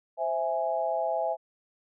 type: chord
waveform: sine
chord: C augmented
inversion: none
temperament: equal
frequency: 523.3 / 659.3 / 830.6 Hz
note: C5 / E5 / G#5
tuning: 0 / 0 / 0 cents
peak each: -33 / -28 / -31 dBFS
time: 0.17-1.37 s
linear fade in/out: 50 ms
effects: none